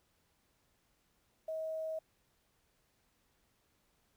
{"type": "tone with quantisation", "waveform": "sine", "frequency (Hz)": 637, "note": "D#5", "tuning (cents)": 41, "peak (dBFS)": -36, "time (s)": [1.48, 1.99], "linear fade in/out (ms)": 5, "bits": 11, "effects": ["pink hiss -75 dBFS RMS until 4.16 s"]}